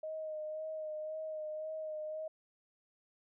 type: tone with vibrato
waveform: sine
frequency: 622.3 Hz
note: D#5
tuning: in tune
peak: -38 dBFS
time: 0.03-2.28 s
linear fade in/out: 5 ms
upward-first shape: sine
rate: 1.9 Hz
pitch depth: 24 cents each way
effects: none